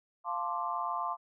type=chord; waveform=sine; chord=D minor seventh; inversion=first; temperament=equal; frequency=698.5 / 880 / 1046.5 / 1174.7 Hz; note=F5 / A5 / C6 / D6; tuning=0 / 0 / 0 / 0 cents; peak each=-38 / -38 / -35 / -37 dBFS; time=0.24-1.17 s; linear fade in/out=50 ms; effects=none